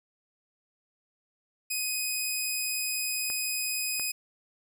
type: tone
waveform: 10% pulse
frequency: 2506 Hz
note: D#7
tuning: 12 cents sharp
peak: -20 dBFS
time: 1.7-4.12 s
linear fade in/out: 10 ms
type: clicks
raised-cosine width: 0.5 ms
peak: -26 dBFS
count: 2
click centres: 3.301 / 3.997 s
effects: none